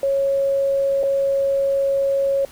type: tone with dropouts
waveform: sine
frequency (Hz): 550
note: C#5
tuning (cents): -14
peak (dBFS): -16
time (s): 0.03-2.45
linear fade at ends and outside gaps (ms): 2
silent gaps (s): 1.031-1.035
effects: pink hiss -45 dBFS RMS until 2.51 s